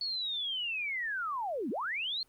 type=linear two-way sweep; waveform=sine; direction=down then up; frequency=4451 to 196 to 4312 Hz; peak=-32 dBFS; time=0.01-2.23 s; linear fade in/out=2 ms; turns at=1.7 s; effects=pink hiss -68 dBFS RMS until 2.28 s + Opus 48 kbps

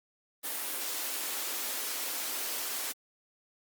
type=high-pass noise; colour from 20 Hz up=white; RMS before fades=-35 dBFS; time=0.43-2.93 s; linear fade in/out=20 ms; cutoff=240 Hz; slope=96 dB/octave; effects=Opus 32 kbps

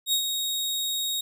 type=tone with ADSR envelope; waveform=sawtooth; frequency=3760 Hz; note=A#7; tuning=14 cents sharp; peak=-17 dBFS; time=0.06-1.21 s; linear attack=67 ms; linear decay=87 ms; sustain=-6 dB; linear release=6 ms; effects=none

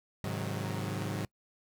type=chord; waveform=sawtooth; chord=Ab dominant seventh; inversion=none; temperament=equal with one note detuned; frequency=103.83 / 133.79 / 155.56 / 185 Hz; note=Ab2 / C3 / Eb3 / Gb3; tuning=0 / +39 / 0 / 0 cents; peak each=-33 / -36 / -36 / -35 dBFS; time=0.24-1.25 s; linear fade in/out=0 ms; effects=noise-tail reverb RT60 0.1 s tail -24 dB re dry

